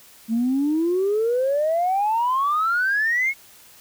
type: exponential sweep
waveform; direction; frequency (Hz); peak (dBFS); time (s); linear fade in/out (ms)
sine; up; 219.1 to 2217; -17; 0.28-3.34; 50
effects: tanh soft clip ceiling -14 dBFS + white hiss -49 dBFS RMS until 3.8 s